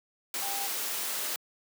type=tone in noise; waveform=sine; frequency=795 Hz; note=G5; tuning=24 cents sharp; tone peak=-37 dBFS; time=0.42-0.67 s; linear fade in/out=2 ms; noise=white; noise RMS=-33 dBFS; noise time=0.34-1.36 s; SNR=-7 dB; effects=high-pass 300 Hz 12 dB/octave